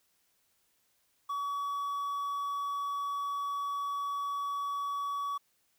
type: tone with quantisation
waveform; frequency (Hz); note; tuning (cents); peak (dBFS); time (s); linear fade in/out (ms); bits
triangle; 1134; C#6; +39; -30; 1.29-5.38; 10; 10
effects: white hiss -73 dBFS RMS until 5.78 s